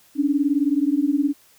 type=beating tone pair; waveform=sine; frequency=277.2 / 296.2 Hz; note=C#4 / D4; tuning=0 / +15 cents; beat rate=19 Hz; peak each=-20 dBFS; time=0.15-1.34 s; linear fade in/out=50 ms; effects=white hiss -55 dBFS RMS until 1.58 s